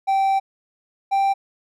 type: tone pair in turn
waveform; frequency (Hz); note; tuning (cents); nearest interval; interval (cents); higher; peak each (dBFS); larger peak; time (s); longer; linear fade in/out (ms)
triangle; 778 / 785.2; G5 / G5; -13 / +3; unison; 16; second; -14; neither; 0.07-0.4 / 1.11-1.34; first; 20
effects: none